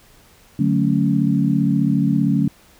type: chord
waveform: sine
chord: D major seventh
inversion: none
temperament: equal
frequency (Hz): 146.83 / 185 / 220 / 277.2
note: D3 / F#3 / A3 / C#4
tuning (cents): 0 / 0 / 0 / 0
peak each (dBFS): -20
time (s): 0.59-2.48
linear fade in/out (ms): 5
effects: pink hiss -51 dBFS RMS until 2.79 s